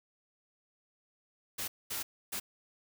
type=noise bursts at uneven times; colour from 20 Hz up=white; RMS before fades=-37 dBFS; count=3; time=1.58-1.68 / 1.9-2.03 / 2.32-2.4 s; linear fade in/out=10 ms; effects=none